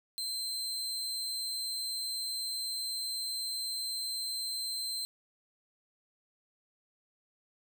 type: tone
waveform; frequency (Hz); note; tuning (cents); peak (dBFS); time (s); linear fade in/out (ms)
sawtooth; 4112; C8; -31; -31; 0.18-5.05; 0
effects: none